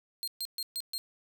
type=tone bursts; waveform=sawtooth; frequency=4200 Hz; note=C8; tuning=6 cents sharp; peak=-30 dBFS; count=5; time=0.23-0.98 s; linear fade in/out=0 ms; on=46 ms; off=130 ms; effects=none